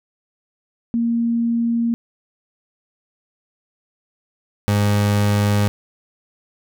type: tone pair in turn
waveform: sine / 30% pulse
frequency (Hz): 233.1 / 102.91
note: A#3 / G#2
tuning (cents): 0 / -15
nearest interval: octave + major second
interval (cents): 1415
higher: first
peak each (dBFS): -16 / -12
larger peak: second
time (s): 0.94-1.94 / 4.68-5.68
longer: neither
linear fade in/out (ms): 0
effects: none